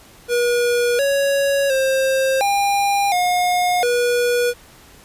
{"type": "tone with pitch steps", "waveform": "square", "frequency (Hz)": [481.6, 557, 531, 803, 718, 484.6], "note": ["B4", "C#5", "C5", "G5", "F5", "B4"], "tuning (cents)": [-44, 8, 25, 41, 48, -33], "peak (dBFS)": -16, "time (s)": [0.28, 4.54], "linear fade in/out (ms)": 50, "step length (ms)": 710, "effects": ["pink hiss -46 dBFS RMS until 5.04 s", "resampled to 32000 Hz"]}